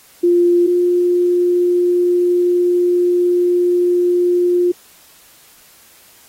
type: tone pair in turn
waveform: sine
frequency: 349.2 / 353.9 Hz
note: F4 / F4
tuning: 0 / +23 cents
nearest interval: unison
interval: 23 cents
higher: second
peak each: -9 / -11 dBFS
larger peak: first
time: 0.23-0.67 / 0.67-4.72 s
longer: second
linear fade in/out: 10 ms
effects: white hiss -47 dBFS RMS until 6.28 s + AAC 48 kbps